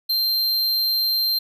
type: tone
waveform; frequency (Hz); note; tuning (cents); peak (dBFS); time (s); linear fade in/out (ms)
square; 4156; C8; -12; -19; 0.09-1.39; 10
effects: none